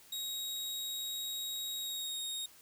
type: tone with pitch glide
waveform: sawtooth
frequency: 3793 to 3734 Hz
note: A#7 to A#7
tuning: +29 to +2 cents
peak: -34 dBFS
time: 0.12-2.46 s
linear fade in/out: 5 ms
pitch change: -27 cents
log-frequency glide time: 1.79-2.2 s
effects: white hiss -59 dBFS RMS until 2.61 s